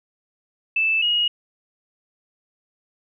sine tone pair in turn, 2637 / 2884 Hz, E7 / F#7, 0 / -45 cents, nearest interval major second, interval 155 cents, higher second, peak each -17 dBFS, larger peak neither, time 0.76-1.02 / 1.02-1.28 s, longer neither, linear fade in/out 5 ms, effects none

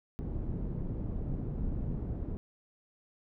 pink low-pass noise, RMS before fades -35 dBFS, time 0.19-2.37 s, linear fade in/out 0 ms, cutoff 260 Hz, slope 12 dB/octave, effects none

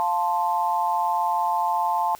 sine chord, F major, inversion none, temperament equal, 698.5 / 880 / 1046.5 Hz, F5 / A5 / C6, 0 / 0 / 0 cents, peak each -27 / -22 / -27 dBFS, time 0-2.15 s, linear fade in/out 0 ms, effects white hiss -49 dBFS RMS until 2.19 s

